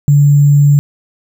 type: tone with sample-and-hold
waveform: sine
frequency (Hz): 144.2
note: D3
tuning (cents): -31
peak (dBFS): -4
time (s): 0.08-0.79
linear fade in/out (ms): 0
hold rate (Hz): 7350
effects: none

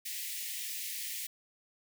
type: high-pass noise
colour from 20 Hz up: white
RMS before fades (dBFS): -39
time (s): 0.05-1.27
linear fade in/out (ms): 10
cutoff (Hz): 1800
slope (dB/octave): 96
effects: none

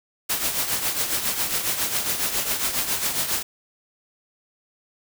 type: noise with tremolo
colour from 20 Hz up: white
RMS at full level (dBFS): -22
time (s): 0.29-3.43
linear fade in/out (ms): 10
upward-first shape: triangle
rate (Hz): 7.3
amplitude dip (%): 65
effects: none

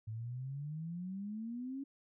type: exponential sweep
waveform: sine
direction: up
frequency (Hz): 107.2 to 279.7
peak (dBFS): -39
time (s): 0.07-1.84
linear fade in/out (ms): 10
effects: none

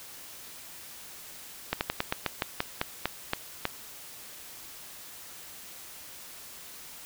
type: slowing click train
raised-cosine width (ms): 0.3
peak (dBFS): -10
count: 12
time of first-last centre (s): 1.73-3.654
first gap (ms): 79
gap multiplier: 1.15
effects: white hiss -46 dBFS RMS until 7.05 s

